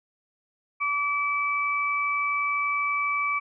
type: tone pair together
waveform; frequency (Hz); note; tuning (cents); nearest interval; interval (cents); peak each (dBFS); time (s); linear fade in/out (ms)
sine; 1153 / 2306; D6 / D7; -32 / -32; octave; 1200; -26; 0.8-3.4; 20
effects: none